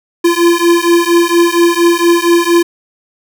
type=beating tone pair; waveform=square; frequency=340.4 / 344.7 Hz; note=F4 / F4; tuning=-44 / -23 cents; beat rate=4.3 Hz; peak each=-11 dBFS; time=0.24-2.63 s; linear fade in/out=10 ms; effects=none